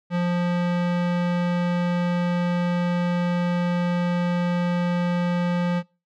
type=tone; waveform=square; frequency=175.6 Hz; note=F3; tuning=10 cents sharp; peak=-21 dBFS; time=0.1-5.83 s; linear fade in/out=50 ms; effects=noise-tail reverb RT60 0.3 s tail -24 dB re dry + low-pass 3000 Hz 12 dB/octave